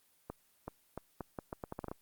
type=accelerating click train; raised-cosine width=1 ms; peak=-25 dBFS; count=12; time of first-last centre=0.3-1.915 s; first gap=380 ms; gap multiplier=0.78; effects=white hiss -70 dBFS RMS until 2.01 s + Opus 24 kbps